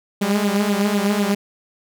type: tone with flanger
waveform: sawtooth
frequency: 203.8 Hz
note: G#3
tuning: 32 cents flat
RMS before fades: -19 dBFS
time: 0.21-1.35 s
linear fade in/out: 10 ms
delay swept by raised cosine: 0.26 to 5.36 ms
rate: 4 Hz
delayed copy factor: +0.75
effects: none